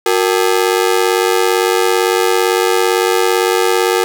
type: ring-modulated tone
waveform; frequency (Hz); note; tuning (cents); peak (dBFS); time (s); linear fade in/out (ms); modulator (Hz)
sawtooth; 415.3; G#4; 0; -4; 0.06-4.04; 0; 48.9
effects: none